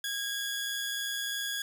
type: tone pair together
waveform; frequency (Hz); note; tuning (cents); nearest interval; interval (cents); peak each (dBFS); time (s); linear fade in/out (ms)
sawtooth; 1637 / 3397; G#6 / G#7; -25 / +38; octave + minor second; 1263; -31 / -32; 0.04-1.62; 2
effects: none